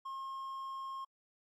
triangle tone, 1073 Hz, C6, 43 cents sharp, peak -38 dBFS, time 0.05-1.05 s, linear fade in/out 10 ms, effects AAC 64 kbps

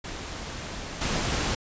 pink noise with level steps, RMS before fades -36 / -27 dBFS, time 0.04-1.55 s, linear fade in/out 5 ms, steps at 1.01 s, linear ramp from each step 5 ms, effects resampled to 16000 Hz

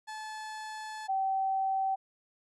30% pulse / sine tone pair in turn, 865 / 770.6 Hz, A5 / G5, -30 / -30 cents, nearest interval major second, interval 200 cents, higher first, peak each -36 / -27 dBFS, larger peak second, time 0.07-1.08 / 1.08-1.96 s, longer first, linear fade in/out 20 ms, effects resampled to 22050 Hz

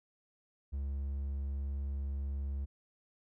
triangle tone, 69.3 Hz, C#2, in tune, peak -32 dBFS, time 0.72-2.66 s, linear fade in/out 20 ms, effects none

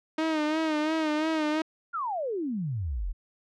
sawtooth tone with vibrato, 311.1 Hz, D#4, in tune, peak -21 dBFS, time 0.18-1.62 s, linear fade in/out 5 ms, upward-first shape sine, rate 2.9 Hz, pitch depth 58 cents each way
sine exponential sweep, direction down, 1446 to 36.71 Hz, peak -28 dBFS, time 1.93-3.13 s, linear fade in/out 20 ms
effects low-pass 4000 Hz 12 dB/octave

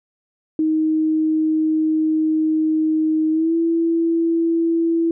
sine tone with pitch glide, 313.8 to 331.9 Hz, D#4 to E4, +15 to +12 cents, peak -15 dBFS, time 0.59-5.11 s, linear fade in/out 2 ms, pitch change +97 cents, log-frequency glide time 3.31-3.55 s, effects none

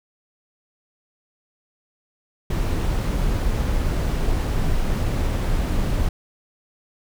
brown noise, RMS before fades -21 dBFS, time 2.5-6.09 s, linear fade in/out 5 ms, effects none

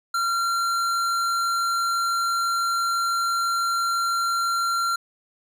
sine tone with hard clipping, 1373 Hz, F6, 30 cents flat, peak -23 dBFS, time 0.14-4.96 s, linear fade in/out 5 ms, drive 15 dB, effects none

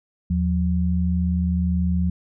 sine tone pair together, 79.65 / 178.8 Hz, D#2 / F3, +41 / +41 cents, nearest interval octave + major second, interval 1400 cents, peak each -21 dBFS, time 0.3-2.1 s, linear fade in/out 5 ms, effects none

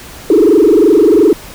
sine tone with frequency modulation, 373.7 Hz, F#4, 17 cents sharp, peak -3 dBFS, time 0.3-1.33 s, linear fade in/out 2 ms, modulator 22.9 Hz, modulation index 3.1, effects tanh soft clip ceiling 0 dBFS + pink hiss -32 dBFS RMS until 1.54 s

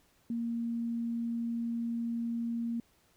sine tone, 233 Hz, A#3, 1 cent flat, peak -31 dBFS, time 0.3-2.8 s, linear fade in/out 2 ms, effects pink hiss -68 dBFS RMS until 3.16 s

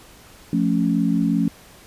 sine chord, F augmented, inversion none, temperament equal, 174.61 / 220 / 277.2 Hz, F3 / A3 / C#4, 0 / 0 / 0 cents, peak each -21 dBFS, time 0.53-1.48 s, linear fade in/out 2 ms, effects pink hiss -47 dBFS RMS until 1.86 s + resampled to 32000 Hz

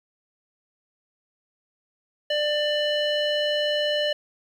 square tone with low-pass filter, 594 Hz, D5, 20 cents sharp, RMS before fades -24 dBFS, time 2.3-4.13 s, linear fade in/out 5 ms, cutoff 3400 Hz, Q 6.4, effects 9-bit

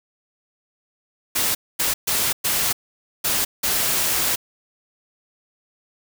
white noise bursts at uneven times, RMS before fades -21 dBFS, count 6, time 1.35-1.55 / 1.79-1.94 / 2.07-2.33 / 2.44-2.73 / 3.24-3.45 / 3.63-4.36 s, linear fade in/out 10 ms, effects none

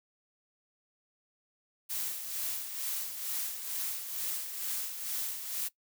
blue noise with tremolo, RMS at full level -34 dBFS, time 1.89-5.69 s, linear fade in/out 20 ms, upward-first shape sine, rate 2.2 Hz, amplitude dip 55%, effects noise-tail reverb RT60 0.1 s tail -19 dB re dry

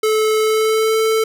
square tone with pitch glide, 434 to 441.8 Hz, A4 to A4, -24 to +7 cents, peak -14 dBFS, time 0.03-1.24 s, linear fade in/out 5 ms, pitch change +31 cents, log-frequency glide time 0.39-0.97 s, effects none

